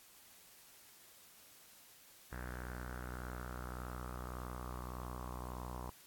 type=tone with low-pass filter sweep; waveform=sawtooth; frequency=61.74 Hz; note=B1; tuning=in tune; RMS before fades=-45 dBFS; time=2.32-5.9 s; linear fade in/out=0 ms; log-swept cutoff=1600 to 1000 Hz; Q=5.6; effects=white hiss -61 dBFS RMS until 6.06 s + AAC 64 kbps